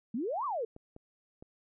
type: exponential two-way sweep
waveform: sine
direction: up then down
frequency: 207.7 to 1200 to 424.1 Hz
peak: -31 dBFS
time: 0.14-0.65 s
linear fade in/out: 5 ms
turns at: 0.45 s
type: clicks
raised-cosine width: 2 ms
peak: -35 dBFS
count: 3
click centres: 0.764 / 0.964 / 1.425 s
effects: none